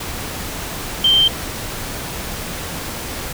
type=tone in noise; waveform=sine; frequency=3136 Hz; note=G7; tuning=in tune; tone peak=-10 dBFS; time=1.04-1.28 s; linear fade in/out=5 ms; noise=pink; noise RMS=-27 dBFS; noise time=0-3.33 s; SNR=+14 dB; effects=none